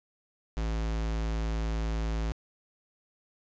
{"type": "tone", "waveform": "square", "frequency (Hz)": 55, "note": "A1", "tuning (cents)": 0, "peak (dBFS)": -29, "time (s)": [0.57, 2.32], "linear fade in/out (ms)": 0, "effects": ["resampled to 16000 Hz", "11-bit"]}